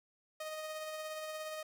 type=tone with tremolo; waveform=sawtooth; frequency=622.3 Hz; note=D#5; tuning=in tune; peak=-35 dBFS; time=0.4-1.63 s; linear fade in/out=5 ms; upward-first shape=triangle; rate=17 Hz; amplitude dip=35%; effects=none